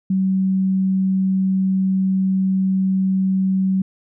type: tone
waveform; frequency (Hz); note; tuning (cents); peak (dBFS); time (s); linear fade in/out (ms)
sine; 190; F#3; +46; -15; 0.1-3.82; 5
effects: none